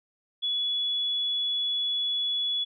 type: tone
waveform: sine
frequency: 3400 Hz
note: G#7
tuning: 40 cents sharp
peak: -25 dBFS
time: 0.42-2.65 s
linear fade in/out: 20 ms
effects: none